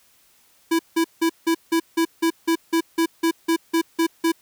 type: tone bursts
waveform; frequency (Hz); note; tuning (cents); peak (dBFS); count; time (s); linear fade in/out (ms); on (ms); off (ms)
square; 330; E4; +2; -17; 15; 0.71-4.32; 10; 82; 170
effects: white hiss -58 dBFS RMS until 4.41 s